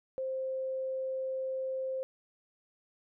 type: tone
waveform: sine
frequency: 525 Hz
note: C5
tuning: 6 cents sharp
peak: -32 dBFS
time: 0.18-2.03 s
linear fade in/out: 0 ms
effects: none